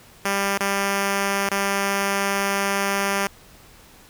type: tone with dropouts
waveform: 5% pulse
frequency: 198.1 Hz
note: G3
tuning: 18 cents sharp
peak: -9 dBFS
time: 0.25-3.27 s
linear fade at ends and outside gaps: 2 ms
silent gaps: 0.577-0.605 / 1.489-1.514 s
effects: pink hiss -49 dBFS RMS until 4.09 s